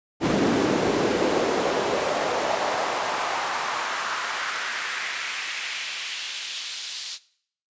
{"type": "noise with high-pass filter sweep", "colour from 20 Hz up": "brown", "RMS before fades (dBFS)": -26, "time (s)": [0.2, 7.19], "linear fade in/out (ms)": 50, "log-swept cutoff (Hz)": [250, 4300], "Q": 1.7, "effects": ["noise-tail reverb RT60 0.6 s tail -19 dB re dry", "resampled to 16000 Hz"]}